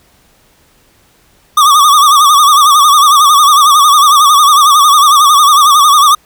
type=tone with vibrato; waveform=square; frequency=1174.7 Hz; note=D6; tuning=in tune; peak=-4 dBFS; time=1.57-6.15 s; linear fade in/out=5 ms; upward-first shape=sine; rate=11 Hz; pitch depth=100 cents each way; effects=pink hiss -49 dBFS RMS until 6.25 s